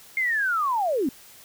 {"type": "linear sweep", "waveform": "sine", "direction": "down", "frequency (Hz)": [2146, 233.1], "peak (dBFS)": -21, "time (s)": [0.17, 1.09], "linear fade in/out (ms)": 2, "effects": ["white hiss -49 dBFS RMS until 1.44 s"]}